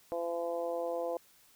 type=harmonic tone; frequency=170 Hz; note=F3; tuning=46 cents flat; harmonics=2 / 3 / 4 / 5 / 6; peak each=-42 / -34 / -38 / -45 / -48 dBFS; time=0.12-1.17 s; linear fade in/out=0 ms; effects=white hiss -63 dBFS RMS until 1.55 s